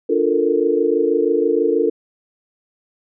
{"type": "chord", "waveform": "sine", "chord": "Bb major seventh", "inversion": "first", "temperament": "equal", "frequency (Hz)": [293.7, 349.2, 440, 466.2], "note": ["D4", "F4", "A4", "Bb4"], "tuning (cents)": [0, 0, 0, 0], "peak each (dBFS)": [-22, -20, -18, -19], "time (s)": [0.09, 1.9], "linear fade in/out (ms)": 10, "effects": []}